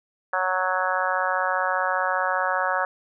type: harmonic tone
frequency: 185 Hz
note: F#3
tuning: in tune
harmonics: 3 / 4 / 5 / 6 / 7 / 8 / 9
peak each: -29 / -29 / -29 / -29 / -29 / -29 / -29 dBFS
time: 0.33-2.85 s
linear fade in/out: 2 ms
effects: none